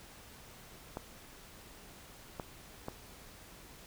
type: clicks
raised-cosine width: 1 ms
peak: -24 dBFS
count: 3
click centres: 0.971 / 2.398 / 2.884 s
effects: pink hiss -54 dBFS RMS until 3.86 s